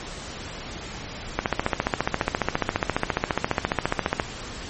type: click train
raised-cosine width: 0.5 ms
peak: -5 dBFS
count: 42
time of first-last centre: 1.39-4.198 s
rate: 14.6 Hz
effects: pink hiss -36 dBFS RMS until 4.69 s + MP3 32 kbps